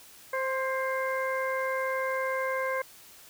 harmonic tone with a mistuned harmonic, 525 Hz, C5, 6 cents sharp, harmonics 1 / 2 / 3 / 4, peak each -30 / -33 / -35 / -36 dBFS, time 0.33-2.82 s, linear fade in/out 5 ms, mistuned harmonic 3, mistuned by +23 cents, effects white hiss -52 dBFS RMS until 3.29 s

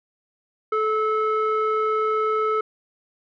square tone with low-pass filter, 433.9 Hz, A4, 24 cents flat, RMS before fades -22 dBFS, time 0.72-2.61 s, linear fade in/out 5 ms, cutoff 1500 Hz, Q 4.6, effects none

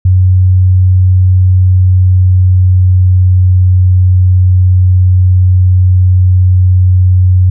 sine tone with pitch glide, 92.4 to 91.71 Hz, F#2 to F#2, -2 to -15 cents, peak -3 dBFS, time 0.05-7.5 s, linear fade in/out 5 ms, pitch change -13 cents, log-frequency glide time 1.4-3.56 s, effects none

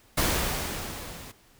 pink noise with level ramp, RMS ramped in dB -23 to -44 dBFS, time 0.17-1.32 s, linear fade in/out 10 ms, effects pink hiss -59 dBFS RMS until 1.59 s

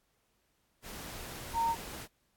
sine tone in noise, 920 Hz, A#5, 23 cents flat, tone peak -27 dBFS, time 1.53-1.76 s, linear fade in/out 50 ms, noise pink, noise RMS -44 dBFS, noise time 0.82-2.08 s, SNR +14 dB, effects pink hiss -75 dBFS RMS until 2.36 s + AAC 64 kbps

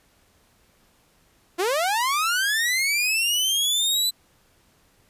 sawtooth linear sweep, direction up, 329.6 to 4037 Hz, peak -17 dBFS, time 1.58-4.11 s, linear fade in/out 20 ms, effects pink hiss -61 dBFS RMS until 5.09 s + resampled to 32000 Hz

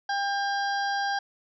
harmonic tone with a mistuned harmonic, 800 Hz, G5, 35 cents sharp, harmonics 1 / 2 / 4 / 5 / 6 / 7, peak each -27 / -30 / -41 / -47 / -38 / -43 dBFS, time 0.09-1.19 s, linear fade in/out 5 ms, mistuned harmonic 4, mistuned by +24 cents, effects none

